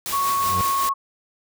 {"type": "noise with tremolo", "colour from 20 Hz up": "white", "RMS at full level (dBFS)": -27, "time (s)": [0.06, 0.89], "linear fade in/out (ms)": 0, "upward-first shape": "triangle", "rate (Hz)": 5.4, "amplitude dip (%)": 45}
{"type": "tone with pitch glide", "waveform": "sine", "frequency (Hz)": [1108.7, 1098.5], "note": ["C#6", "C#6"], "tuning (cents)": [0, -16], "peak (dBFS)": -19, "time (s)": [0.12, 0.94], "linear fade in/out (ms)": 20, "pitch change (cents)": -16, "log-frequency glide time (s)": [0.39, 0.48]}
{"type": "tone with exponential growth", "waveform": "30% pulse", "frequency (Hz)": 90.6, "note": "F#2", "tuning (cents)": -36, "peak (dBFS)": -20, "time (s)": [0.22, 0.61], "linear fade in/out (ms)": 0, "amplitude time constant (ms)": 83}
{"effects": []}